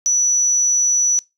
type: tone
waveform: sine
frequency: 5920 Hz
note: F#8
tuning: in tune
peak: -12 dBFS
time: 0.06-1.19 s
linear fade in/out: 0 ms
effects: noise-tail reverb RT60 0.2 s tail -22 dB re dry + tanh soft clip ceiling -9 dBFS